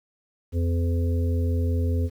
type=harmonic tone; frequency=85.1 Hz; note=F2; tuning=44 cents flat; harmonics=1 / 3 / 5 / 6; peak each=-21 / -31 / -35 / -37 dBFS; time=0.52-2.1 s; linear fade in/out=50 ms; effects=9-bit